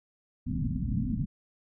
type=low-pass noise; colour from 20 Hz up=white; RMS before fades=-30 dBFS; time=0.46-1.26 s; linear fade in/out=20 ms; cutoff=260 Hz; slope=96 dB/octave; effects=none